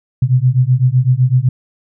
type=beating tone pair; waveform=sine; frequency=123.47 / 131.37 Hz; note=B2 / C3; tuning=0 / +7 cents; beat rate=7.9 Hz; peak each=-12 dBFS; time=0.22-1.49 s; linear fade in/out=5 ms; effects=none